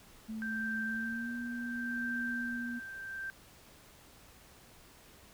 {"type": "tone with pitch glide", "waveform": "sine", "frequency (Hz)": [220, 239.9], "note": ["A3", "A#3"], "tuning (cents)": [0, 50], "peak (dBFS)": -37, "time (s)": [0.28, 2.8], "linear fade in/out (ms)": 20, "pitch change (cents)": 150, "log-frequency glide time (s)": [0.87, 1.35]}
{"type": "tone with tremolo", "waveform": "sine", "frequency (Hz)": 1568, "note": "G6", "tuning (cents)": 0, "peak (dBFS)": -34, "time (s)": [0.42, 3.3], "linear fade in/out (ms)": 0, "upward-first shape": "sine", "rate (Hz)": 0.71, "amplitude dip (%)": 60}
{"effects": ["pink hiss -58 dBFS RMS until 5.33 s"]}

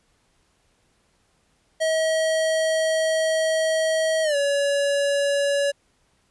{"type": "tone with pitch glide", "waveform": "square", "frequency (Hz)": [639, 566], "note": ["D#5", "C#5"], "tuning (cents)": [46, 36], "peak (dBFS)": -20, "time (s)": [1.8, 5.72], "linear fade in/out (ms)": 20, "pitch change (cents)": -210, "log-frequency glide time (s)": [4.23, 4.36], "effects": ["pink hiss -65 dBFS RMS until 6.3 s", "resampled to 24000 Hz"]}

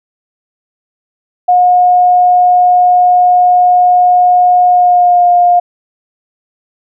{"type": "tone with pitch glide", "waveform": "sine", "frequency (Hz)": [720, 707.2], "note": ["F#5", "F5"], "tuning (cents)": [-47, 22], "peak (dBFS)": -4, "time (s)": [1.48, 5.6], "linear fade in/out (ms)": 10, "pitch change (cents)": -31, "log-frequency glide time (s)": [4.67, 5.29], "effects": []}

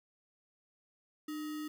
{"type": "tone with sample-and-hold", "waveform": "sine", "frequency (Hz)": 303.4, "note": "D#4", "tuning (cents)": -44, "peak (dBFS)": -37, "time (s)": [1.28, 1.68], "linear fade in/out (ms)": 5, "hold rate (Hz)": 1575, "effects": []}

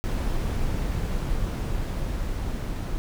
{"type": "noise with level ramp", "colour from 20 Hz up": "brown", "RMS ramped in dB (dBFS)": [-25, -29], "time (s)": [0.04, 2.98], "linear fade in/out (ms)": 0, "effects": []}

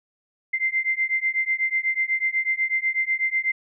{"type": "beating tone pair", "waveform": "sine", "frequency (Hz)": [2081, 2089.1], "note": ["C7", "C7"], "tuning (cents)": [-10, -3], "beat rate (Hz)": 8.1, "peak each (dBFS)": -24, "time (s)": [0.53, 3.52], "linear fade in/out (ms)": 10, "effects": []}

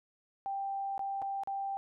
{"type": "tone with dropouts", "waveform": "sine", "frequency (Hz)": 787, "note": "G5", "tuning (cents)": 7, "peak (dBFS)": -33, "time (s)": [0.46, 1.77], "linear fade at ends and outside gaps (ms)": 0, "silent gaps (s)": [[0.979, 0.993], [1.218, 1.223], [1.435, 1.474]], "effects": []}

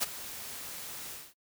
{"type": "noise with ADSR envelope", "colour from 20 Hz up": "white", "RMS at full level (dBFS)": -27, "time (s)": [0, 1.34], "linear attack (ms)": 28, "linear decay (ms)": 20, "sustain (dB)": -15, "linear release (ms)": 230, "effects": ["noise-tail reverb RT60 0.1 s tail -26 dB re dry"]}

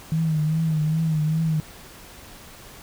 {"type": "tone with vibrato", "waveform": "sine", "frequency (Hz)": 157.5, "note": "D#3", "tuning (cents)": 21, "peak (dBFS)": -19, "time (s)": [0.12, 1.6], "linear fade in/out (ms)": 0, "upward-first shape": "triangle", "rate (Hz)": 2.5, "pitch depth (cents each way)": 68, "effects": ["pink hiss -44 dBFS RMS until 2.82 s"]}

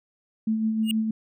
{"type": "tone with tremolo", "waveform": "sine", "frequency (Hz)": 220, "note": "A3", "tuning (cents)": 0, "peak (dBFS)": -20, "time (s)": [0.47, 1.11], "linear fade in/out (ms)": 5, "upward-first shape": "sine", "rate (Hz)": 6.4, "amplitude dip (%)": 40}
{"type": "tone with exponential growth", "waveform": "square", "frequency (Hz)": 2846, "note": "F7", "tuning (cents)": 32, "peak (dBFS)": -22, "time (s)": [0.83, 0.91], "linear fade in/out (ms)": 1, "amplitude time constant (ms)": 17}
{"effects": []}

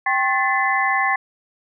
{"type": "tone cluster", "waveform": "sine", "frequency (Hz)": [784, 1077, 1752, 2028], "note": ["G5", "C6", "A6", "B6"], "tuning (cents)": [0, 50, -8, 45], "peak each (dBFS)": -22, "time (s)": [0.06, 1.16], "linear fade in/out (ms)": 5, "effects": []}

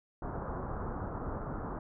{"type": "low-pass noise", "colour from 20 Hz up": "pink", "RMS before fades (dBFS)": -38, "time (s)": [0.22, 1.79], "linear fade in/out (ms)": 2, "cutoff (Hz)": 1400, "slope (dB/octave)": 48, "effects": []}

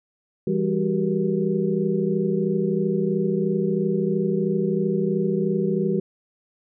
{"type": "tone cluster", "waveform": "sine", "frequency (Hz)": [167.5, 200.5, 376.6, 399.6, 472.1], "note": ["E3", "G3", "F#4", "G4", "A#4"], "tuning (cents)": [28, 39, 31, 33, 22], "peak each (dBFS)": [-26, -24, -24, -31, -30], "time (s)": [0.47, 6], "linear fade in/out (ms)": 5, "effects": []}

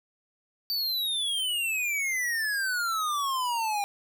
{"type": "exponential sweep", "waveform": "square", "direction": "down", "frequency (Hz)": [4622, 799], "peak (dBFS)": -27, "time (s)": [0.7, 3.84], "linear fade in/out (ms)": 0, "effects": []}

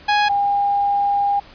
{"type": "tone pair in turn", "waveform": ["sawtooth", "sine"], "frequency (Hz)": [830.6, 807], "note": ["G#5", "G#5"], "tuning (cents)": [0, -50], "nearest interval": "unison", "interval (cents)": 50, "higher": "first", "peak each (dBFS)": [-10, -15], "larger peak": "first", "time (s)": [[0.08, 0.29], [0.29, 1.4]], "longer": "second", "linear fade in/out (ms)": 10, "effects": ["pink hiss -44 dBFS RMS until 1.54 s", "resampled to 11025 Hz"]}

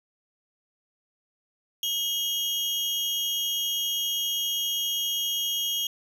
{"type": "tone pair together", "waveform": "35% pulse", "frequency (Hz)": [2900, 3255], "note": ["F#7", "G#7"], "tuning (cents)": [-35, -36], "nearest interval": "major second", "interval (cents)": 199, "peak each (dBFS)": [-30, -25], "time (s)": [1.83, 5.87], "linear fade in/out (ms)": 2, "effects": []}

